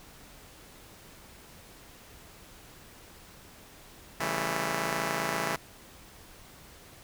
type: chord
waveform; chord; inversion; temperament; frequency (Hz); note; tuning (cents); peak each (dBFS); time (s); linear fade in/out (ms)
5% pulse; A dominant seventh; first; just; 137.5 / 165 / 198 / 220; C#3 / E3 / G3 / A3; -14 / +2 / +18 / 0; -25 / -23 / -25 / -25; 4.2-5.56; 2
effects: pink hiss -52 dBFS RMS until 7.03 s